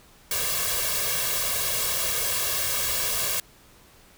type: noise with comb filter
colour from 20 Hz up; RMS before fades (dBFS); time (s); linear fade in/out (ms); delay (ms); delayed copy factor
white; -26; 0.31-3.4; 2; 1.8; +1
effects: pink hiss -54 dBFS RMS until 4.17 s